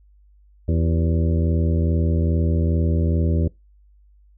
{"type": "harmonic tone with a mistuned harmonic", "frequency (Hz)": 82.41, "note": "E2", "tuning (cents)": 0, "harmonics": [1, 2, 3, 4, 5, 6, 7], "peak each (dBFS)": [-18, -24, -28, -30, -32, -34, -35], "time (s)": [0.68, 3.48], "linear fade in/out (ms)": 5, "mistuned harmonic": 5, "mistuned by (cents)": -76, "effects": ["noise-tail reverb RT60 0.2 s tail -23 dB re dry", "added 50 Hz sine -50 dBFS peak until 4.37 s"]}